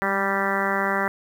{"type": "harmonic tone with a mistuned harmonic", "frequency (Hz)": 196, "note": "G3", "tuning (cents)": 0, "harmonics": [1, 2, 3, 4, 5, 6, 7, 8, 9, 10], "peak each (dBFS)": [-30, -30, -30, -30, -30, -30, -30, -30, -30, -30], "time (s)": [0.02, 1.08], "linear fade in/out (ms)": 0, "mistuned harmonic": 1, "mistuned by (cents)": 22, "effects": ["8-bit"]}